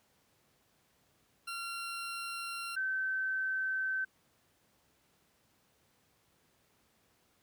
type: tone pair in turn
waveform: 20% pulse / sine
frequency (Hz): 1374 / 1539.5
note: F6 / G6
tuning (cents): -29 / -32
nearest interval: major second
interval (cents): 197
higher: second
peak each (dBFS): -33 / -31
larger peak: second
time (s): 1.47-2.76 / 2.76-4.05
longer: neither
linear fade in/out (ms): 10
effects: pink hiss -71 dBFS RMS until 7.42 s + high-pass 80 Hz 12 dB/octave